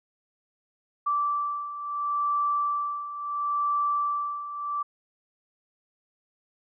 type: beating tone pair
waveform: sine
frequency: 1165 / 1165.73 Hz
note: D6 / D6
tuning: -14 / -13 cents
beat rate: 0.73 Hz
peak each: -31 / -26 dBFS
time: 1.06-4.83 s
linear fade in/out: 10 ms
effects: none